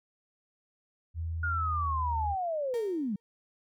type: tone with pitch glide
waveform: sine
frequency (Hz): 82.41 to 77.78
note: E2 to D#2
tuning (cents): 0 to 0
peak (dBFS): -31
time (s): 1.14-2.36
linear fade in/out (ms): 50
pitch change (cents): -100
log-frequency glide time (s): 1.82-1.93
type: linear sweep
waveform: sine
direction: down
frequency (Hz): 1442 to 185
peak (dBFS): -29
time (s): 1.43-3.16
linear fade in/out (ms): 5
type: tone with exponential decay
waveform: 35% pulse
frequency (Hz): 461.4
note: A#4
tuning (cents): -18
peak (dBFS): -36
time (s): 2.74-3.2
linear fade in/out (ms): 0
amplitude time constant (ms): 99
effects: none